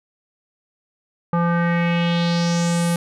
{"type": "tone with low-pass filter sweep", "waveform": "square", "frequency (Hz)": 171.1, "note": "F3", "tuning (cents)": -35, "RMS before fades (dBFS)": -19, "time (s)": [1.33, 2.96], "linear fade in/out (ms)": 2, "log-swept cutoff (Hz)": [1100, 11000], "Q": 3, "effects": []}